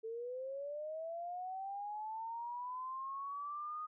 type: linear sweep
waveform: sine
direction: up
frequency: 440 to 1244.5 Hz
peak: -40 dBFS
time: 0.03-3.87 s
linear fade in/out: 20 ms
effects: none